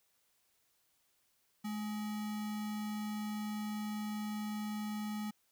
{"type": "tone with sample-and-hold", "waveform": "sine", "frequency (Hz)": 212.4, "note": "G#3", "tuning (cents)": 39, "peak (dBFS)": -36, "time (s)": [1.64, 5.31], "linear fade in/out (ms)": 10, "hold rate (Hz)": 1050, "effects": ["white hiss -75 dBFS RMS until 5.51 s"]}